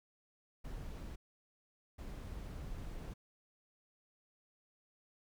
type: noise bursts at uneven times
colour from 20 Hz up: brown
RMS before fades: -45 dBFS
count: 2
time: 0.64-1.16 / 1.98-3.14 s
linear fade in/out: 10 ms
effects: none